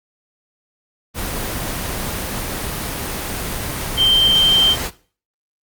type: tone in noise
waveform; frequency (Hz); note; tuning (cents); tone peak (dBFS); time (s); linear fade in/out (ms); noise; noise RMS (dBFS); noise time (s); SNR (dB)
sine; 3136; G7; 0; -11; 3.96-4.76; 50; pink; -24; 1.14-4.91; +10
effects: noise-tail reverb RT60 0.4 s tail -17 dB re dry + Opus 24 kbps